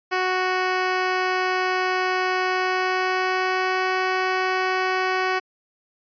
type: tone with pitch glide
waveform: 10% pulse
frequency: 370 to 373 Hz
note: F#4 to F#4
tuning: 0 to +14 cents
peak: -12 dBFS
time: 0.11-5.4 s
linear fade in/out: 20 ms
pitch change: +14 cents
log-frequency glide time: 2.45-3.88 s
effects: resampled to 11025 Hz